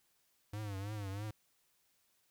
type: tone with vibrato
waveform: square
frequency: 101.7 Hz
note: G#2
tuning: 36 cents flat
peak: -40 dBFS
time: 0.53-1.31 s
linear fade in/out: 5 ms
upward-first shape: triangle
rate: 3.1 Hz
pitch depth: 120 cents each way
effects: white hiss -75 dBFS RMS until 2.3 s